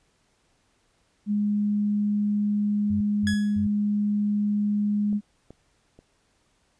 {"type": "tone", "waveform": "sine", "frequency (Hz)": 207, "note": "G#3", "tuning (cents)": -5, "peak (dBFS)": -21, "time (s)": [1.26, 5.21], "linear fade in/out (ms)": 50}
{"type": "tone bursts", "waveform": "sine", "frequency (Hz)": 92.7, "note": "F#2", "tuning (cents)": 4, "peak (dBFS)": -29, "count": 3, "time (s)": [2.9, 3.67], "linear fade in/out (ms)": 5, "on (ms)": 110, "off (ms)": 220}
{"type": "tone with exponential decay", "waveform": "sawtooth", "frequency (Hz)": 1681, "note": "G#6", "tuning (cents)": 20, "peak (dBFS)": -22, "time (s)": [3.27, 3.65], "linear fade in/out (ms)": 1, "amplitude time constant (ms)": 81}
{"type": "clicks", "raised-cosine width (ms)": 2, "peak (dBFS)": [-31, -30, -35], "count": 3, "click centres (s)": [5.129, 5.506, 5.99]}
{"effects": ["pink hiss -67 dBFS RMS until 6.79 s", "resampled to 22050 Hz"]}